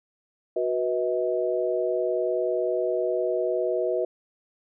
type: tone cluster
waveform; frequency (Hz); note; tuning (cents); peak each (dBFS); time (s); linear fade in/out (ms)
sine; 367.6 / 486.9 / 637; F#4 / B4 / D#5; -11 / -25 / +41; -27; 0.56-4.05; 5
effects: none